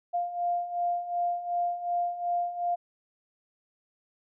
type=beating tone pair; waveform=sine; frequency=698.5 / 701.2 Hz; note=F5 / F5; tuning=0 / +7 cents; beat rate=2.7 Hz; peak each=-33 / -28 dBFS; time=0.13-2.76 s; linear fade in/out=20 ms; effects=none